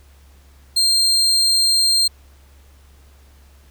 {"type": "tone", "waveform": "35% pulse", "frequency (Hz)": 4186, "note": "C8", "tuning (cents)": 0, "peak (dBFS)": -12, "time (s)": [0.76, 2.08], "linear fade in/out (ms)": 10, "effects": ["added 69 Hz sine -46 dBFS peak until 3.7 s", "pink hiss -55 dBFS RMS until 3.7 s"]}